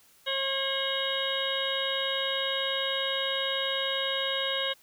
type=harmonic tone with a mistuned harmonic; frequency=540 Hz; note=C#5; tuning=45 cents flat; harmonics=1 / 2 / 3 / 4 / 5 / 6 / 7; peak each=-33 / -38 / -35 / -38 / -34 / -35 / -33 dBFS; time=0.26-4.74 s; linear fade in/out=20 ms; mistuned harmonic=5; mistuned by=+130 cents; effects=white hiss -60 dBFS RMS until 4.82 s